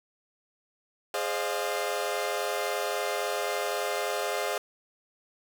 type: chord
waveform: sawtooth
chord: F minor seventh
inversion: first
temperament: equal with one note detuned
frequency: 415.3 / 523.3 / 607 / 698.5 Hz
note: Ab4 / C5 / Eb5 / F5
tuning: 0 / 0 / -43 / 0 cents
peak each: -30 dBFS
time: 1.14-4.58 s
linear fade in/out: 2 ms
effects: none